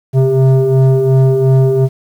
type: tone with frequency modulation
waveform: sine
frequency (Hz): 133.4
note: C3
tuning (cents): +34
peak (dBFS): -5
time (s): 0.13-1.89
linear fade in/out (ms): 50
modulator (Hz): 264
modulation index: 1.1
effects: tanh soft clip ceiling -4 dBFS + 7-bit